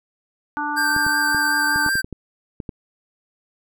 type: harmonic tone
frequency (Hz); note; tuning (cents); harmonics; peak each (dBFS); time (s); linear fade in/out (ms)
294.8; D4; +7; 1 / 3 / 4 / 5; -30 / -25 / -30 / -27; 0.57-1.89; 0
type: tone with vibrato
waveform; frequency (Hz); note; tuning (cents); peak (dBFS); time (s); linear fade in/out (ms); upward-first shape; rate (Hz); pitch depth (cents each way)
square; 1568; G6; 0; -19; 0.76-2.02; 20; sine; 5.3; 21
type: clicks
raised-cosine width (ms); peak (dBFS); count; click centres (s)
3; -17; 10; 0.964 / 1.065 / 1.347 / 1.76 / 1.863 / 1.955 / 2.045 / 2.127 / 2.602 / 2.692
effects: none